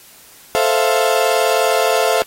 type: chord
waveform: 35% pulse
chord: F major seventh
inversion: first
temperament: equal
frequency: 440 / 523.3 / 659.3 / 698.5 Hz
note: A4 / C5 / E5 / F5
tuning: 0 / 0 / 0 / 0 cents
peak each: -17 dBFS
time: 0.55-2.22 s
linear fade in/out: 0 ms
effects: white hiss -44 dBFS RMS until 2.26 s + AAC 48 kbps